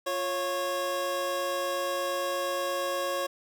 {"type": "tone pair together", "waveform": "25% pulse", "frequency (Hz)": [350.3, 549.7], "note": ["F4", "C#5"], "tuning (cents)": [5, -15], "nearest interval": "minor sixth", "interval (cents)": 780, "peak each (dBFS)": [-33, -25], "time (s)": [0.06, 3.27], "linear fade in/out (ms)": 10, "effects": []}